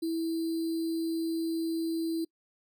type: tone with sample-and-hold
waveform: sine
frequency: 327.7 Hz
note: E4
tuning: 10 cents flat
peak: -28 dBFS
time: 0.02-2.25 s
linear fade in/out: 10 ms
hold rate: 4410 Hz
effects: noise-tail reverb RT60 0.1 s tail -25 dB re dry